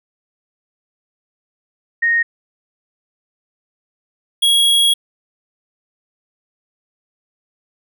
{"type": "tone pair in turn", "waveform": ["sine", "square"], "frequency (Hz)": [1859, 3312], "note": ["A#6", "G#7"], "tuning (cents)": [-5, -5], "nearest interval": "minor seventh", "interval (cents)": 1000, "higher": "second", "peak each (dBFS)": [-12, -11], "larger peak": "second", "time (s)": [[2.02, 2.23], [4.42, 4.94]], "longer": "second", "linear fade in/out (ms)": 10, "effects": []}